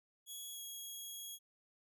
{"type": "tone with pitch glide", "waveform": "10% pulse", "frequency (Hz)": [3348, 3311], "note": ["G#7", "G#7"], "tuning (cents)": [13, -6], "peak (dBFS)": -38, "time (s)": [0.26, 1.39], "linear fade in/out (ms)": 50, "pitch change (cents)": -19, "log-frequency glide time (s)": [0.51, 0.6], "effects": []}